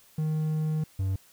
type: tone pair in turn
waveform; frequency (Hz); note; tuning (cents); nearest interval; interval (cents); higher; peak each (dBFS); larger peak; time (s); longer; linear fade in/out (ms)
triangle; 155.56 / 95.53; D#3 / G2; 0 / -44; minor sixth; 844; first; -23; neither; 0.18-0.84 / 0.99-1.16; first; 5
effects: white hiss -58 dBFS RMS until 1.32 s